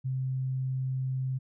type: tone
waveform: sine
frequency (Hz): 130.81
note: C3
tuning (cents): 0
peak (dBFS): -28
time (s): 0.04-1.39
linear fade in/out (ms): 20
effects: none